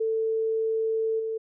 sine tone with level steps, 444.8 Hz, A4, 19 cents sharp, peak -23 / -27 dBFS, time 0-1.38 s, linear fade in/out 10 ms, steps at 1.19 s, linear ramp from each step 10 ms, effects none

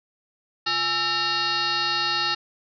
sine tone with frequency modulation, 2794 Hz, F7, in tune, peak -21 dBFS, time 0.66-2.35 s, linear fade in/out 10 ms, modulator 489 Hz, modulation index 4, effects none

